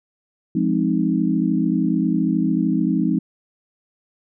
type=chord; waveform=sine; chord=F minor seventh; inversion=none; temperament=equal; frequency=174.61 / 207.7 / 261.6 / 311.1 Hz; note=F3 / Ab3 / C4 / Eb4; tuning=0 / 0 / 0 / 0 cents; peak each=-22 dBFS; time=0.55-3.19 s; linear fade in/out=5 ms; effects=none